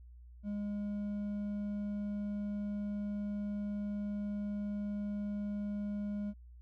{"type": "tone with hard clipping", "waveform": "triangle", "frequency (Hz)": 205.3, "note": "G#3", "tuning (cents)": -20, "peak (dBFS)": -36, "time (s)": [0.43, 6.34], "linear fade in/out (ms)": 50, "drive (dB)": 7, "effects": ["added 60 Hz sine -51 dBFS peak until 6.61 s"]}